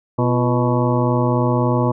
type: harmonic tone with a mistuned harmonic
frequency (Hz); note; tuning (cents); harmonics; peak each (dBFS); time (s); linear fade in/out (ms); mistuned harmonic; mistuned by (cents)
123.47; B2; 0; 1 / 2 / 3 / 4 / 5 / 7 / 8 / 9; -18 / -21 / -23 / -24 / -25 / -26 / -27 / -28; 0.18-1.92; 10; 3; -92
effects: none